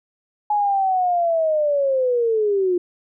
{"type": "linear sweep", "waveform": "sine", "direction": "down", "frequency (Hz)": [843, 349.2], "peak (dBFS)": -16, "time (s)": [0.5, 2.78], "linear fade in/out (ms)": 5, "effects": []}